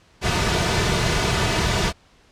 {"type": "noise with comb filter", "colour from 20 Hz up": "pink", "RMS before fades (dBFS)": -20, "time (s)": [0.21, 1.93], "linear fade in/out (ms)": 50, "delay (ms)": 3.7, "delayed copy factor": -0.55, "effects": ["pink hiss -55 dBFS RMS until 2.31 s", "low-pass 6000 Hz 12 dB/octave"]}